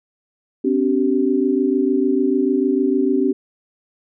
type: tone cluster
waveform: sine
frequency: 258.2 / 284.9 / 383.9 Hz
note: C4 / C#4 / G4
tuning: -23 / +48 / -36 cents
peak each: -19 dBFS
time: 0.64-3.33 s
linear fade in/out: 10 ms
effects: none